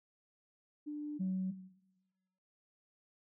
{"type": "tone pair in turn", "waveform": "sine", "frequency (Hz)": [297, 187.3], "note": ["D4", "F#3"], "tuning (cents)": [20, 21], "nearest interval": "minor sixth", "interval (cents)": 799, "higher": "first", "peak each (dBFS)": [-38, -31], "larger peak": "second", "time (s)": [[0.86, 1.19], [1.19, 1.52]], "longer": "neither", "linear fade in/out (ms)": 20, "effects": ["noise-tail reverb RT60 1.0 s tail -17 dB re dry", "tanh soft clip ceiling -28 dBFS"]}